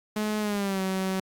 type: tone with pitch glide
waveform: sawtooth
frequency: 212.7 to 189.49 Hz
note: G#3 to F#3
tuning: +42 to +42 cents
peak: -22 dBFS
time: 0.16-1.2 s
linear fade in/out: 5 ms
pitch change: -200 cents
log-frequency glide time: 0.4-0.81 s
effects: Opus 48 kbps